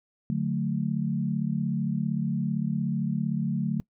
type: chord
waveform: sine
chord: D major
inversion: none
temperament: equal with one note detuned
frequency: 146.83 / 182.56 / 220 Hz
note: D3 / F#3 / A3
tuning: 0 / -23 / 0 cents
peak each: -29 dBFS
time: 0.3-3.8 s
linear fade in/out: 0 ms
effects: noise-tail reverb RT60 0.1 s tail -24 dB re dry